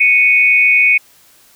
sine tone pair together, 2217 / 2489 Hz, C#7 / D#7, 0 / 0 cents, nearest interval major second, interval 200 cents, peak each -10 dBFS, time 0-0.98 s, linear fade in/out 10 ms, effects white hiss -48 dBFS RMS until 1.55 s

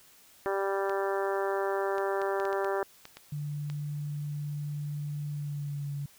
harmonic tone, 196 Hz, G3, in tune, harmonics 2 / 3 / 4 / 5 / 6 / 7 / 8 / 9, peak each -30 / -34 / -36 / -38 / -40 / -41 / -42 / -43 dBFS, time 0.46-2.83 s, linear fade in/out 0 ms
clicks, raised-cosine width 0.2 ms, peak -26 dBFS, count 10, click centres 0.896 / 1.982 / 2.217 / 2.4 / 2.453 / 2.529 / 2.646 / 3.054 / 3.17 / 3.7 s
sine tone with pitch glide, 146.83 to 142.32 Hz, D3 to C#3, 0 to +46 cents, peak -32 dBFS, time 3.32-6.06 s, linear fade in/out 5 ms, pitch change -54 cents, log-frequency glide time 5.31-5.9 s
effects white hiss -58 dBFS RMS until 6.18 s

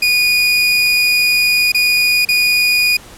30% pulse tone with dropouts, 2457 Hz, D#7, 22 cents flat, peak -8 dBFS, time 0.02-2.97 s, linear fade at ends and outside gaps 5 ms, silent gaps 1.72-1.745 / 2.251-2.287 s, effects pink hiss -38 dBFS RMS until 3.17 s + low-pass 12000 Hz 12 dB/octave

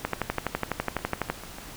two click trains, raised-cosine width 0.5 ms, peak -10 / -24 dBFS, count 16 / 5, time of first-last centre 0.05-1.3 / 0.99-1.584 s, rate 12 / 6.73 Hz, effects pink hiss -43 dBFS RMS until 1.76 s

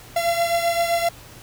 45% pulse beating tone pair, 680 / 687.7 Hz, F5 / F5, -46 / -27 cents, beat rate 7.7 Hz, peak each -20 / -25 dBFS, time 0.16-1.09 s, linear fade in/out 5 ms, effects added 116 Hz sine -49 dBFS peak until 1.42 s + pink hiss -44 dBFS RMS until 1.42 s

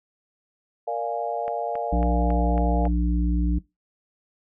sine chord, Bb dominant seventh, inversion none, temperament equal, 466.2 / 587.3 / 698.5 / 830.6 Hz, Bb4 / D5 / F5 / Ab5, 0 / 0 / 0 / 0 cents, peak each -31 / -31 / -28 / -32 dBFS, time 0.87-2.88 s, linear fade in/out 10 ms
click train, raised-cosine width 0.5 ms, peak -23 dBFS, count 6, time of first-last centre 1.48-2.854 s, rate 3.64 Hz
harmonic tone, 59.3 Hz, A#1, 30 cents sharp, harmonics 1 / 3 / 5, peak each -21 / -26 / -28 dBFS, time 1.92-3.59 s, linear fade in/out 10 ms
effects noise-tail reverb RT60 0.2 s tail -20 dB re dry

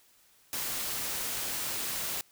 white noise, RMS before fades -34 dBFS, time 0.53-2.21 s, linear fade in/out 0 ms, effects white hiss -63 dBFS RMS until 2.31 s

